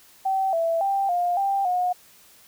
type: tone with pitch steps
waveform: sine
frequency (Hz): 770 / 663 / 787 / 706 / 789 / 722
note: G5 / E5 / G5 / F5 / G5 / F#5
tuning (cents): -31 / +10 / +7 / +19 / +11 / -43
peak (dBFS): -20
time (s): 0.25-1.93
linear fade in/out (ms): 10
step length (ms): 280
effects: white hiss -53 dBFS RMS until 2.47 s